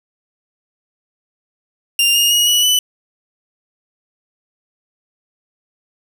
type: tone with pitch steps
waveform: sawtooth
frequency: 2794 / 2841 / 2889 / 2938 / 2988 Hz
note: F7 / F7 / F#7 / F#7 / F#7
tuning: 0 / +29 / -42 / -13 / +16 cents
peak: -8 dBFS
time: 1.99-2.79 s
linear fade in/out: 2 ms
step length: 160 ms
effects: none